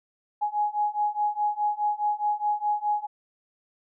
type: beating tone pair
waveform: sine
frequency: 833 / 837.8 Hz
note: G#5 / G#5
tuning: +5 / +15 cents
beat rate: 4.8 Hz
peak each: -27 / -26 dBFS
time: 0.41-3.07 s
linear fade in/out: 20 ms
effects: none